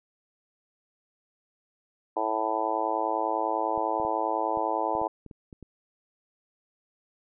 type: harmonic tone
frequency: 110 Hz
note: A2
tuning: in tune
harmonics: 3 / 4 / 5 / 6 / 7 / 8 / 9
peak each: -35 / -35 / -34 / -33 / -32 / -30 / -33 dBFS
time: 2.16-5.08 s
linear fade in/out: 10 ms
type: clicks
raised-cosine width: 3 ms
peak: -31 dBFS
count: 10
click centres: 3.777 / 4 / 4.05 / 4.573 / 4.952 / 5.016 / 5.263 / 5.312 / 5.528 / 5.627 s
effects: none